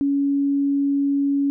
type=tone; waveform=sine; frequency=280.4 Hz; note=C#4; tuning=20 cents sharp; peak=-17 dBFS; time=0.01-1.5 s; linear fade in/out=0 ms; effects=none